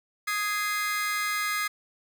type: chord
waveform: 40% pulse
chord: Ab major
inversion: second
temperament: just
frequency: 1245.9 / 1661.2 / 2077 Hz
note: Eb6 / Ab6 / C7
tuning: +2 / 0 / -13 cents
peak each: -30 / -32 / -29 dBFS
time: 0.27-1.68 s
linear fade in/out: 10 ms
effects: none